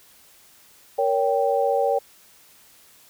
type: chord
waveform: sine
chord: G diminished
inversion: first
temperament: equal with one note detuned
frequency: 466.2 / 560.8 / 784 Hz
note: Bb4 / Db5 / G5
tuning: 0 / +20 / 0 cents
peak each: -23 / -22 / -23 dBFS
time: 0.98-1.99 s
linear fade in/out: 10 ms
effects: white hiss -53 dBFS RMS until 3.09 s